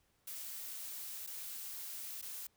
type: noise with dropouts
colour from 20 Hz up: blue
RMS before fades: -45 dBFS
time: 0.27-2.47 s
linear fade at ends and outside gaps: 5 ms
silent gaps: 1.266-1.272 / 2.216-2.224 s
effects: pink hiss -75 dBFS RMS until 2.56 s